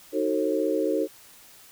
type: chord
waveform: sine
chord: D# diminished seventh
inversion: none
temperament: just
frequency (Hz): 311.1 / 373.4 / 448 / 537.6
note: D#4 / F#4 / A4 / C5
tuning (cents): 0 / +16 / +31 / +47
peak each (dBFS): -27 / -29 / -27 / -28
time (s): 0.12-1.08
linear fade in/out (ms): 50
effects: white hiss -51 dBFS RMS until 1.71 s